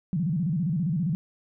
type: tone with vibrato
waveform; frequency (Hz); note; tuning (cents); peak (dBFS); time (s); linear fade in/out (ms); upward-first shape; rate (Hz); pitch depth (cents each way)
sine; 165.5; E3; +7; -23; 0.13-1.15; 0; square; 15; 190
effects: none